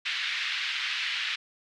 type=band-pass noise; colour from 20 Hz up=pink; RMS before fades=-31 dBFS; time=0.05-1.36 s; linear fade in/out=10 ms; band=1800 to 3900 Hz; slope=24 dB/octave; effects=none